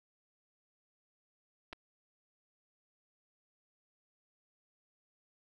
clicks, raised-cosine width 0.3 ms, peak -29 dBFS, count 2, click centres 1.728 / 1.731 s, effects none

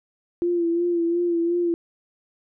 sine tone with vibrato, 342.7 Hz, F4, 33 cents flat, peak -19 dBFS, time 0.42-1.74 s, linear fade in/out 0 ms, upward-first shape sine, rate 2.8 Hz, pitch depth 39 cents each way, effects none

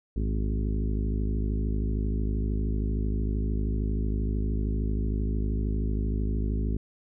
harmonic tone with a mistuned harmonic, 53 Hz, G#1, 36 cents sharp, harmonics 1 / 2 / 3 / 4 / 5 / 6 / 7 / 8, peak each -26 / -34 / -37 / -35 / -37 / -44 / -41 / -45 dBFS, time 0.16-6.77 s, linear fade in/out 5 ms, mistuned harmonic 1, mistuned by +120 cents, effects none

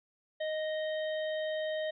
harmonic tone, 622.3 Hz, D#5, in tune, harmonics 1 / 3 / 5 / 6, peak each -32 / -42 / -46 / -48 dBFS, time 0.4-1.91 s, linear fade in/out 10 ms, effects none

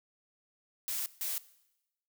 blue noise bursts at uneven times, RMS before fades -35 dBFS, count 2, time 0.88-1.06 / 1.21-1.38 s, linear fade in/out 0 ms, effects noise-tail reverb RT60 0.9 s tail -19 dB re dry

